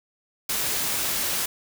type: noise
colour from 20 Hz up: white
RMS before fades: -26 dBFS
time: 0.49-1.46 s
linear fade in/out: 5 ms
effects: none